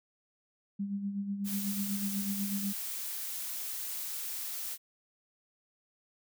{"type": "tone with tremolo", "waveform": "sine", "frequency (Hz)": 200, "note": "G3", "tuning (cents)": 35, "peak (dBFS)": -30, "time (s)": [0.79, 2.73], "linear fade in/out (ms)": 10, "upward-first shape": "sine", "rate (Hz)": 8.1, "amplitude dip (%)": 55}
{"type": "noise", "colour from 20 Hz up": "blue", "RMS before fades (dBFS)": -38, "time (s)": [1.44, 4.78], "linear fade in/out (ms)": 50}
{"effects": []}